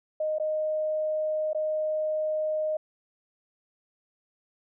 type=tone with dropouts; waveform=sine; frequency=619 Hz; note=D#5; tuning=9 cents flat; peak=-25 dBFS; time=0.2-2.77 s; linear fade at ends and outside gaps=5 ms; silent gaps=0.385-0.398 / 1.532-1.547 s; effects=none